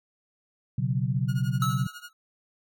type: chord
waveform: sine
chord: B suspended second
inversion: none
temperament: just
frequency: 123.47 / 138.9 / 185.21 Hz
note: B2 / C#3 / F#3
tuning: 0 / +4 / +2 cents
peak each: -27 / -27 / -31 dBFS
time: 0.78-1.87 s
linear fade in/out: 5 ms
type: tone with tremolo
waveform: sawtooth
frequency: 1434 Hz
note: F6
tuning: 45 cents sharp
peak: -34 dBFS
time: 1.28-2.1 s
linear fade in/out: 10 ms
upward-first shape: triangle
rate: 12 Hz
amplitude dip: 100%
type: tone with exponential decay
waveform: square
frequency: 1301 Hz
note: E6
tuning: 23 cents flat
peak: -25 dBFS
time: 1.62-2.13 s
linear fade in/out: 2 ms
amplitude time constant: 110 ms
effects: none